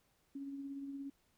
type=tone with tremolo; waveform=sine; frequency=277.2 Hz; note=C#4; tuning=in tune; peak=-40 dBFS; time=0.35-1.1 s; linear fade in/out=5 ms; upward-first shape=triangle; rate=17 Hz; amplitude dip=40%; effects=pink hiss -75 dBFS RMS until 1.37 s